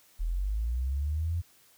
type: linear sweep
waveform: sine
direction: up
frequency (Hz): 38.49 to 87.5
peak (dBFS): -27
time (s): 0.19-1.42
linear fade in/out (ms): 20
effects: white hiss -61 dBFS RMS until 1.77 s